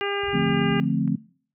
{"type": "harmonic tone", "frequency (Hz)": 402.1, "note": "G4", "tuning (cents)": 44, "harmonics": [1, 2, 3, 4, 5, 6, 7], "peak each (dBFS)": [-27, -33, -33, -33, -34, -37, -32], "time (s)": [0.01, 0.8], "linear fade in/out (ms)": 0}
{"type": "low-pass noise", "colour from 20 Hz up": "white", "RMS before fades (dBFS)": -40, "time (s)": [0.23, 0.8], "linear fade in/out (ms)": 5, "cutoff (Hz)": 120, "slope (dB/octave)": 96}
{"type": "chord", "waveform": "sine", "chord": "D minor seventh", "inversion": "none", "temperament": "equal", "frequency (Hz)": [146.83, 174.61, 220, 261.6], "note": ["D3", "F3", "A3", "C4"], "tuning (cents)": [0, 0, 0, 0], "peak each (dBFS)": [-26, -25, -26, -26], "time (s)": [0.33, 1.16], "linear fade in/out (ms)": 10}
{"type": "clicks", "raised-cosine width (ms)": 0.5, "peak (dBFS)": [-39, -32], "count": 2, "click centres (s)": [0.84, 1.077]}
{"effects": ["noise-tail reverb RT60 0.5 s tail -22 dB re dry", "high-pass 60 Hz 12 dB/octave"]}